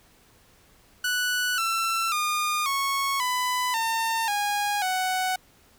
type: tone with pitch steps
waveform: sawtooth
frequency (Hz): 1480 / 1341.6 / 1216.1 / 1102.4 / 999.3 / 905.8 / 821.1 / 744.3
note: F#6 / E6 / D#6 / C#6 / B5 / A#5 / G#5 / F#5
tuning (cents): 0 / +30 / -40 / -10 / +20 / -50 / -20 / +10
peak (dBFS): -20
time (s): 1.04-5.36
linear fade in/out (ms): 5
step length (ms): 540
effects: pink hiss -58 dBFS RMS until 5.78 s